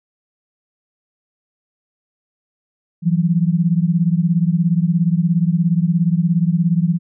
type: beating tone pair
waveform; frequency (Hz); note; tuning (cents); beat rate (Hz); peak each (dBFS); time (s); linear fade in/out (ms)
sine; 164.81 / 181.81; E3 / F#3; 0 / -30; 17; -15 / -17; 3.02-6.99; 50
effects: none